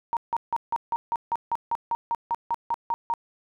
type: tone bursts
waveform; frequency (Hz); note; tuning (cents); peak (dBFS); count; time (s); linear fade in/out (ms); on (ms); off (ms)
sine; 932.3; A#5; 0; -22; 16; 0.13-3.138; 0; 38; 160
effects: none